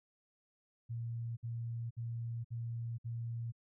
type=tone bursts; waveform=sine; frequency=116.54 Hz; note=A#2; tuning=in tune; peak=-37 dBFS; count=5; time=0.89-3.522 s; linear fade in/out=20 ms; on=480 ms; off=58 ms; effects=none